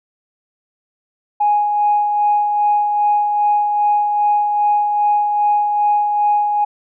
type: tone with tremolo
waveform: sine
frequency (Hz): 830.6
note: G#5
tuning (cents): 0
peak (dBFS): -10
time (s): 1.4-6.65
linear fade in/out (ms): 10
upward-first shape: sine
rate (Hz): 2.5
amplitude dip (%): 40
effects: tanh soft clip ceiling -6 dBFS